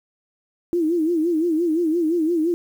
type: tone with vibrato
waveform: sine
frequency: 329.6 Hz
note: E4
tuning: in tune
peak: -17 dBFS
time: 0.73-2.54 s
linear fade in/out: 0 ms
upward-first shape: sine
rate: 5.8 Hz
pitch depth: 120 cents each way
effects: 8-bit